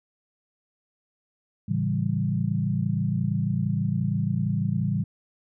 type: chord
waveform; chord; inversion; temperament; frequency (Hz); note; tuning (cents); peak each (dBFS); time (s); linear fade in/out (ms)
sine; A dominant seventh; none; equal; 110 / 138.59 / 164.81 / 196; A2 / C#3 / E3 / G3; 0 / 0 / 0 / 0; -28; 1.68-5.04; 10
effects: none